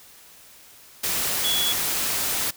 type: tone in noise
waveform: sine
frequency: 3372 Hz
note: G#7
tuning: 26 cents sharp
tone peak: -22 dBFS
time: 1.44-1.73 s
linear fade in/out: 10 ms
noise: white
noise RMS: -25 dBFS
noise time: 1.03-2.51 s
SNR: 0 dB
effects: white hiss -49 dBFS RMS until 2.56 s